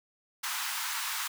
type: high-pass noise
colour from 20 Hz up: pink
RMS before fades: -34 dBFS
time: 0.43-1.28 s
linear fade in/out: 10 ms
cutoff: 900 Hz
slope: 48 dB/octave
effects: none